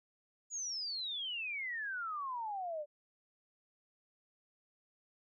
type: exponential sweep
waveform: sine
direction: down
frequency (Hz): 6950 to 575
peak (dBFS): -37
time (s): 0.5-2.86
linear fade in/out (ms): 50
effects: none